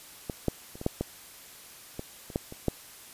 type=clicks; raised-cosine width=2 ms; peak=-18 / -11 / -30 / -24 / -11 / -15 / -21 / -29 / -13 / -27 / -11 dBFS; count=11; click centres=0.298 / 0.483 / 0.755 / 0.814 / 0.864 / 1.01 / 1.994 / 2.302 / 2.359 / 2.524 / 2.683 s; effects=white hiss -49 dBFS RMS until 3.13 s + resampled to 32000 Hz